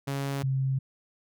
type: tone pair in turn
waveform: sawtooth / sine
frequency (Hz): 138.59 / 133.45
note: C#3 / C3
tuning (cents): 0 / +35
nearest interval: minor second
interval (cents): 65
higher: first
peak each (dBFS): -25 / -24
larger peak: second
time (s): 0.07-0.43 / 0.43-0.79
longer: neither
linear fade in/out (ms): 10
effects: none